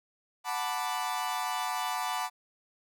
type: chord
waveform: 40% pulse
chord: B minor seventh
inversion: second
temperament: equal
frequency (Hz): 740 / 880 / 987.8 / 1174.7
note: F#5 / A5 / B5 / D6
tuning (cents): 0 / 0 / 0 / 0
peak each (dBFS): -35 / -35 / -35 / -36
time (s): 0.44-2.3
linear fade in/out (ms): 50
effects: none